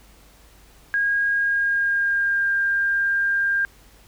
sine tone with pitch glide, 1633 to 1599.4 Hz, G#6 to G6, -30 to +34 cents, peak -18 dBFS, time 0.94-3.65 s, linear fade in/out 0 ms, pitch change -36 cents, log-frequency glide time 1.28-2.52 s, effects added 50 Hz sine -52 dBFS peak until 4.07 s + pink hiss -53 dBFS RMS until 4.07 s

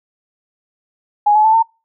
sine tone with pitch steps, 830.6 / 854.4 / 879 / 904.2 Hz, G#5 / G#5 / A5 / A5, 0 / +49 / -2 / +47 cents, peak -8 dBFS, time 1.26-1.628 s, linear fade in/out 10 ms, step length 92 ms, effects noise-tail reverb RT60 0.3 s tail -26 dB re dry

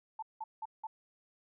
sine tone bursts, 880 Hz, A5, in tune, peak -37 dBFS, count 4, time 0.19-0.87 s, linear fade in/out 5 ms, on 35 ms, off 180 ms, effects none

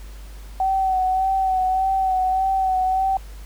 sine tone with vibrato, 758 Hz, F#5, 42 cents sharp, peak -17 dBFS, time 0.6-3.17 s, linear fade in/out 2 ms, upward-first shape sine, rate 1.7 Hz, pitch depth 29 cents each way, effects added 50 Hz sine -35 dBFS peak until 3.45 s + pink hiss -48 dBFS RMS until 3.45 s

